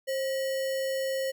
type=tone with sample-and-hold; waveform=sine; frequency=533 Hz; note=C5; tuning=32 cents sharp; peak=-27 dBFS; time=0.07-1.32 s; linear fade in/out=20 ms; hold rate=2450 Hz; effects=none